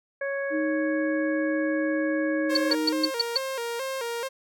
harmonic tone, 554.4 Hz, C#5, in tune, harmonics 1 / 2 / 3 / 4, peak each -28 / -42 / -32 / -42 dBFS, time 0.21-2.75 s, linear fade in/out 5 ms
sine tone, 311.1 Hz, D#4, in tune, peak -25 dBFS, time 0.5-3.11 s, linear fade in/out 50 ms
sawtooth tone with vibrato, 499.5 Hz, B4, 20 cents sharp, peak -25 dBFS, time 2.49-4.29 s, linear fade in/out 20 ms, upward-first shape square, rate 2.3 Hz, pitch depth 110 cents each way
sine tone bursts, 4472 Hz, C#8, 14 cents sharp, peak -18 dBFS, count 6, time 2.55-3.376 s, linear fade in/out 5 ms, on 21 ms, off 140 ms
effects none

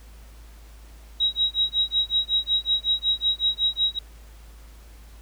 sine tone with tremolo, 3832 Hz, A#7, 47 cents sharp, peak -17 dBFS, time 1.2-3.99 s, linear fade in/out 5 ms, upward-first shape sine, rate 5.4 Hz, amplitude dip 100%, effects added 54 Hz sine -43 dBFS peak until 5.21 s + pink hiss -54 dBFS RMS until 5.21 s

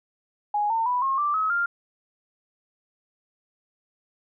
sine tone with pitch steps, 830.6 / 905.8 / 987.8 / 1077.2 / 1174.6 / 1281 / 1396.9 Hz, G#5 / A#5 / B5 / C#6 / D6 / E6 / F6, 0 / -50 / 0 / -50 / 0 / -50 / 0 cents, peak -21 dBFS, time 0.54-1.66 s, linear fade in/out 5 ms, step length 160 ms, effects none

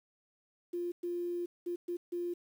sine tone bursts at uneven times, 349.2 Hz, F4, in tune, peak -33 dBFS, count 5, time 0.73-0.92 / 1.03-1.46 / 1.66-1.76 / 1.88-1.97 / 2.12-2.34 s, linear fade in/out 10 ms, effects 10-bit

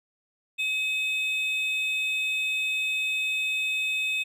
triangle tone pair together, 2556 / 3590 Hz, D#7 / A7, +46 / +34 cents, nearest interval tritone, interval 588 cents, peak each -24 / -31 dBFS, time 0.58-4.24 s, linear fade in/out 20 ms, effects none

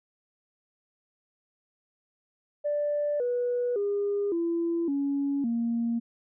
sine tone with pitch steps, 587.3 / 488.2 / 405.8 / 337.3 / 280.4 / 233.1 Hz, D5 / B4 / G#4 / E4 / C#4 / A#3, 0 / -20 / -40 / +40 / +20 / 0 cents, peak -24 dBFS, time 2.64-6 s, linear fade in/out 20 ms, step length 560 ms, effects tanh soft clip ceiling -20 dBFS

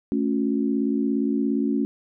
sine chord, A augmented, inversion none, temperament equal with one note detuned, 220 / 277.2 / 357.4 Hz, A3 / C#4 / E#4, 0 / 0 / +40 cents, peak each -24 / -23 / -29 dBFS, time 0.12-1.85 s, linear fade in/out 0 ms, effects none

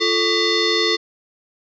sine tone with frequency modulation, 2006 Hz, B6, 26 cents sharp, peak -15 dBFS, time 0-0.97 s, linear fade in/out 20 ms, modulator 784 Hz, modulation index 3.6, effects none

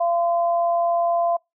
sine tone pair together, 684.2 / 1028 Hz, F5 / C6, -36 / -31 cents, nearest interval perfect fifth, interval 705 cents, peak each -18 / -28 dBFS, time 0-1.37 s, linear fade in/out 10 ms, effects noise-tail reverb RT60 0.2 s tail -26 dB re dry

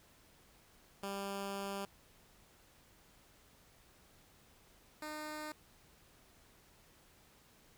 10% pulse tone pair in turn, 197.9 / 304.9 Hz, G3 / D#4, +17 / -35 cents, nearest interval perfect fifth, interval 748 cents, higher second, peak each -31 / -34 dBFS, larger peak first, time 1.03-1.85 / 5.02-5.52 s, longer first, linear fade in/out 2 ms, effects pink hiss -65 dBFS RMS until 7.77 s

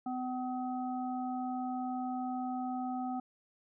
harmonic tone, 253.2 Hz, B3, 43 cents sharp, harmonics 1 / 3 / 5, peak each -36 / -37 / -48 dBFS, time 0.06-3.2 s, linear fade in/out 5 ms, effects none

